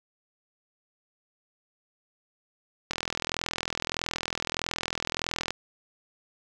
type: click train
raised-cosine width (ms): 0.2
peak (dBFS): -11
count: 109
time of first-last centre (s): 2.91-5.506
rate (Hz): 41.6
effects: none